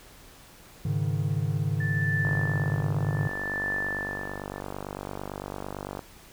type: chord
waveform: triangle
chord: Ab suspended fourth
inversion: none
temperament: equal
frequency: 103.83 / 138.59 / 155.56 Hz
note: Ab2 / Db3 / Eb3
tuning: 0 / 0 / 0 cents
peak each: -27 dBFS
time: 0.85-3.28 s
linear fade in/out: 5 ms
type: tone with tremolo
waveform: sine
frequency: 1760 Hz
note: A6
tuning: in tune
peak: -26 dBFS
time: 1.8-4.6 s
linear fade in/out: 5 ms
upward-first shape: triangle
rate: 0.65 Hz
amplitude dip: 100%
type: click train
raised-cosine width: 1 ms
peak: -20 dBFS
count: 184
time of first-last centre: 2.25-5.992 s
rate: 48.9 Hz
effects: pink hiss -51 dBFS RMS until 6.32 s